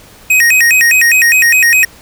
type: tone with vibrato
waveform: square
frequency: 2171 Hz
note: C#7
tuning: 37 cents flat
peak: -6 dBFS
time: 0.3-1.85 s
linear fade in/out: 5 ms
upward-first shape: square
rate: 4.9 Hz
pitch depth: 260 cents each way
effects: pink hiss -39 dBFS RMS until 2.01 s